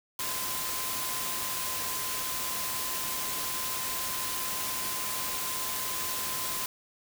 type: tone in noise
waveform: sine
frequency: 1032 Hz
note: C6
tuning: 24 cents flat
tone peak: -40 dBFS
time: 0.19-6.66 s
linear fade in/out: 2 ms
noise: white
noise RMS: -33 dBFS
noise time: 0.19-6.66 s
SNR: -10 dB
effects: none